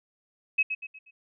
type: tone with echo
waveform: sine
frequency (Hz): 2563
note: E7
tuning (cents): -49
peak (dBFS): -19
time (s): 0.58-0.63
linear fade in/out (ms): 10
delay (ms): 120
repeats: 4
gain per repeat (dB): -8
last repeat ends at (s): 1.11
effects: none